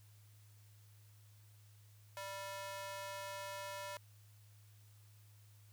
sawtooth ring-modulated tone, 784 Hz, G5, in tune, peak -37 dBFS, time 2.17-3.97 s, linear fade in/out 0 ms, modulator 194 Hz, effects added 104 Hz sine -60 dBFS peak until 5.72 s + white hiss -70 dBFS RMS until 5.72 s

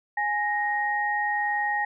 sine tone pair together, 830.6 / 1870.6 Hz, G#5 / A#6, 0 / +6 cents, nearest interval octave + major second, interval 1406 cents, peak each -26 dBFS, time 0.17-1.85 s, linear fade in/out 5 ms, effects none

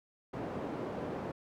white band-pass noise, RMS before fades -39 dBFS, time 0.33-1.32 s, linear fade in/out 10 ms, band 110 to 540 Hz, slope 12 dB/octave, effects none

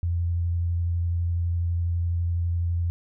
sine tone with vibrato, 85.8 Hz, F2, 30 cents flat, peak -22 dBFS, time 0.03-2.9 s, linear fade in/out 0 ms, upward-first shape square, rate 12 Hz, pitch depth 11 cents each way, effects none

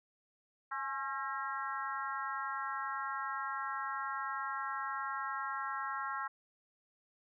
harmonic tone with a mistuned harmonic, 270.1 Hz, C#4, 45 cents flat, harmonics 3 / 4 / 5 / 6 / 7, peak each -44 / -40 / -40 / -44 / -47 dBFS, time 0.71-6.28 s, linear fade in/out 10 ms, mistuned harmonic 3, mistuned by +57 cents, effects none

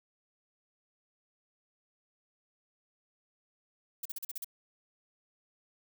violet noise bursts, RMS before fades -38 dBFS, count 7, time 4.03-4.445 s, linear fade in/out 5 ms, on 25 ms, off 40 ms, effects none

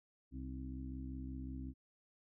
harmonic tone with a mistuned harmonic, 65.41 Hz, C2, in tune, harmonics 1 / 2 / 3 / 4 / 5, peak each -45 / -50 / -55 / -47 / -55 dBFS, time 0.31-1.74 s, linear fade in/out 50 ms, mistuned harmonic 5, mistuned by -51 cents, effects none

